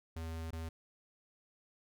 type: tone with dropouts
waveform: square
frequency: 81.5 Hz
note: E2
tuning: 19 cents flat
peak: -40 dBFS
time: 0.16-0.69 s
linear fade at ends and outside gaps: 5 ms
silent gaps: 0.508-0.528 s
effects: none